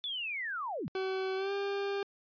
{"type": "linear sweep", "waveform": "sine", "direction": "down", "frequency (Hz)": [3520, 120], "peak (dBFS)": -34, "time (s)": [0.04, 0.88], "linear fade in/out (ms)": 0}
{"type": "tone with pitch glide", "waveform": "40% pulse", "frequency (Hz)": [379.7, 399], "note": ["F#4", "G4"], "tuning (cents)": [45, 31], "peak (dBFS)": -31, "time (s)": [0.95, 2.03], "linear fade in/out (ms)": 2, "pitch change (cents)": 86, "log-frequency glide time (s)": [1.36, 1.52]}
{"effects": ["resampled to 11025 Hz"]}